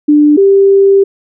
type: tone pair in turn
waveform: sine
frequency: 296.7 / 393.4 Hz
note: D4 / G4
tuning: +18 / +6 cents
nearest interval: perfect fourth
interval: 488 cents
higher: second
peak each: -3 dBFS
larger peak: neither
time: 0.08-0.37 / 0.37-1.04 s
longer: second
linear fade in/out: 10 ms
effects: none